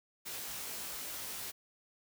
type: noise with comb filter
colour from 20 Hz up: white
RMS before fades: -42 dBFS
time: 0.25-1.52 s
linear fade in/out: 20 ms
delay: 19 ms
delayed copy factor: +0.9
effects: none